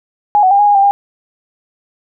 sine tone with pitch steps, 829 / 747 / 801 / 826 / 820 / 789 / 805 Hz, G#5 / F#5 / G5 / G#5 / G#5 / G5 / G5, -3 / +16 / +37 / -10 / -22 / +11 / +46 cents, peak -6 dBFS, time 0.35-0.91 s, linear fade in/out 0 ms, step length 80 ms, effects none

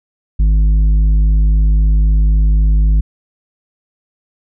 sine tone with tanh clipping, 51.9 Hz, G#1, in tune, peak -9 dBFS, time 0.39-3.01 s, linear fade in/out 10 ms, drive 7 dB, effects none

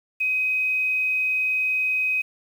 sine tone with quantisation, 2521 Hz, D#7, 22 cents sharp, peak -20 dBFS, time 0.2-2.22 s, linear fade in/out 10 ms, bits 8, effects none

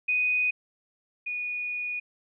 sine tone pair in turn, 2489 / 2460 Hz, D#7 / D#7, 0 / -20 cents, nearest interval unison, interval 20 cents, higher first, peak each -22 / -29 dBFS, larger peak first, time 0.08-0.51 / 1.26-2 s, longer second, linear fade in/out 10 ms, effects none

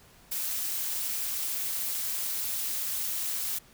blue noise with amplitude modulation, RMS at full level -29 dBFS, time 0.31-3.59 s, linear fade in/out 10 ms, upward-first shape sine, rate 264 Hz, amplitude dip 60%, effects pink hiss -57 dBFS RMS until 3.73 s

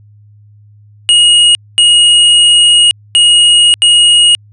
square tone bursts at uneven times, 2879 Hz, F#7, 48 cents flat, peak -4 dBFS, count 4, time 1.09-1.55 / 1.78-2.91 / 3.15-3.74 / 3.82-4.35 s, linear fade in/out 0 ms, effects added 104 Hz sine -38 dBFS peak until 4.52 s + resampled to 24000 Hz

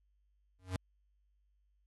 square tone with exponential growth, 92.5 Hz, F#2, in tune, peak -31 dBFS, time 0.59-0.76 s, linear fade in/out 0 ms, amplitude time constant 36 ms, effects added 50 Hz sine -70 dBFS peak until 1.86 s + AAC 32 kbps

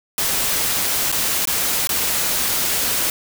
white noise with dropouts, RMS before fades -20 dBFS, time 0.18-3.1 s, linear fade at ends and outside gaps 1 ms, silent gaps 1.117-1.125 / 1.454-1.473 / 1.872-1.892 s, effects none

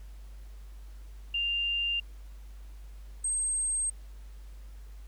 sine tone pair in turn, 2794 / 8393 Hz, F7 / C9, 0 / +4 cents, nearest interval octave + perfect fifth, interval 1904 cents, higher second, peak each -27 dBFS, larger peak neither, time 1.34-2 / 3.24-3.9 s, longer neither, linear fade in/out 5 ms, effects added 50 Hz sine -43 dBFS peak until 5.07 s + pink hiss -62 dBFS RMS until 5.07 s

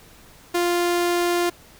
sawtooth tone, 349.2 Hz, F4, in tune, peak -15 dBFS, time 0.54-1.5 s, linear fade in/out 10 ms, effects pink hiss -49 dBFS RMS until 1.79 s

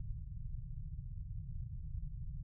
pink low-pass noise, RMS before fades -43 dBFS, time 0-2.43 s, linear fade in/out 5 ms, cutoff 160 Hz, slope 96 dB/octave, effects none

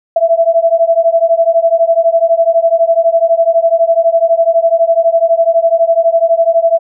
sine beating tone pair, 659.3 / 671.3 Hz, E5 / E5, 0 / +31 cents, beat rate 12 Hz, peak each -10 dBFS, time 0.16-6.79 s, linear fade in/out 5 ms, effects none

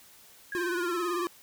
sine exponential sweep, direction down, 1661.2 to 1132 Hz, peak -33 dBFS, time 0.52-1.27 s, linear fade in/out 2 ms
square tone with vibrato, 350.3 Hz, F4, 5 cents sharp, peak -30 dBFS, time 0.55-1.27 s, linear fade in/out 0 ms, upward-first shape triangle, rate 18 Hz, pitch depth 77 cents each way
effects white hiss -55 dBFS RMS until 1.42 s

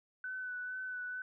sine tone with vibrato, 1500 Hz, F#6, 23 cents sharp, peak -38 dBFS, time 0.24-1.22 s, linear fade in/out 2 ms, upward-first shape sine, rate 2.2 Hz, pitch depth 21 cents each way, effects none

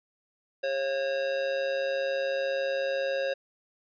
square tone with amplitude modulation, 543 Hz, C#5, 36 cents flat, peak -25 dBFS, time 0.63-3.34 s, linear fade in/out 10 ms, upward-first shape sine, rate 142 Hz, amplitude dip 55%, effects resampled to 11025 Hz

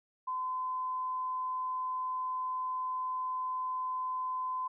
sine tone, 1022 Hz, C6, 41 cents flat, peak -32 dBFS, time 0.27-4.68 s, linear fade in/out 10 ms, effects none

